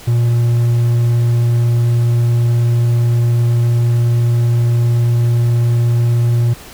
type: tone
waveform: triangle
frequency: 118.6 Hz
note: A#2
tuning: 30 cents sharp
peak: -8 dBFS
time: 0.07-6.54 s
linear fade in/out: 10 ms
effects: pink hiss -36 dBFS RMS until 6.73 s